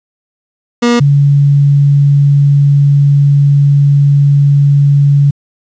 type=tone pair in turn; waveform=30% pulse / sine; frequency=238.9 / 142.05 Hz; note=A#3 / C#3; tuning=+43 / +43 cents; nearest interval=major sixth; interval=900 cents; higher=first; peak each=-4 dBFS; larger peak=neither; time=0.82-1 / 1-5.31 s; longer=second; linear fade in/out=10 ms; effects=resampled to 16000 Hz + 7-bit